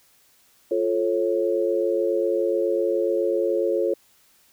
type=chord; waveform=sine; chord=F augmented; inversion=none; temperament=just; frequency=349.2 / 436.5 / 545.7 Hz; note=F4 / A4 / C#5; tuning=0 / -14 / -27 cents; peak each=-24 dBFS; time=0.71-3.94 s; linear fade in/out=5 ms; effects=white hiss -59 dBFS RMS until 4.52 s